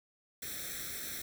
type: noise with comb filter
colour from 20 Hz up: white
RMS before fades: -41 dBFS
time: 0.42-1.22 s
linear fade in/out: 5 ms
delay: 0.52 ms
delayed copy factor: +1
effects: none